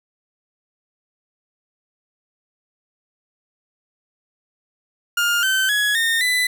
30% pulse tone with pitch steps, 1412 / 1539.8 / 1679.2 / 1831.1 / 1996.9 Hz, F6 / G6 / G#6 / A#6 / B6, +19 / -31 / +19 / -31 / +19 cents, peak -14 dBFS, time 5.17-6.47 s, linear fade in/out 5 ms, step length 260 ms, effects none

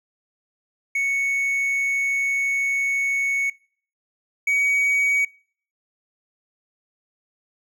triangle tone pair in turn, 2217 / 2256 Hz, C#7 / C#7, 0 / +30 cents, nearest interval unison, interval 30 cents, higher second, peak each -18 / -16 dBFS, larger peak second, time 0.95-3.5 / 4.47-5.25 s, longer first, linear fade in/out 5 ms, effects noise-tail reverb RT60 0.5 s tail -24 dB re dry

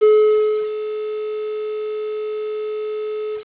triangle tone with ADSR envelope, 427.4 Hz, G#4, 50 cents sharp, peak -6 dBFS, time 0.01-3.44 s, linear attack 22 ms, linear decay 660 ms, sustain -14 dB, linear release 93 ms, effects resampled to 8000 Hz + 7-bit

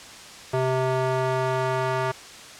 square tone with band-pass filter sweep, 130 Hz, C3, 11 cents flat, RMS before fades -24 dBFS, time 0.53-2.12 s, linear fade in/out 10 ms, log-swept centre 620 to 1000 Hz, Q 1, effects white hiss -42 dBFS RMS until 2.59 s + low-pass 7000 Hz 12 dB/octave

